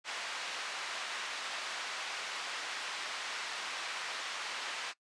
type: band-pass noise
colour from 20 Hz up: pink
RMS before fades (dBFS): -40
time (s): 0.04-4.94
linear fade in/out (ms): 50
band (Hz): 1100 to 4700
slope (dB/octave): 12
effects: noise-tail reverb RT60 0.1 s tail -21 dB re dry + resampled to 22050 Hz